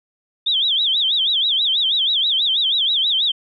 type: tone with vibrato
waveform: sine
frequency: 3468 Hz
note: A7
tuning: 26 cents flat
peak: -15 dBFS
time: 0.46-3.32 s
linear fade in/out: 10 ms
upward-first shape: sine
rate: 6.2 Hz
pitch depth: 210 cents each way
effects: none